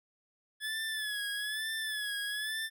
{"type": "tone with vibrato", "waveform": "25% pulse", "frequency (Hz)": 1712, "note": "A6", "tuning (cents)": -48, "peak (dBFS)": -30, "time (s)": [0.6, 2.7], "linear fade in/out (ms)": 50, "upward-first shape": "sine", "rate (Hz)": 1.1, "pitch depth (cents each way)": 66, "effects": []}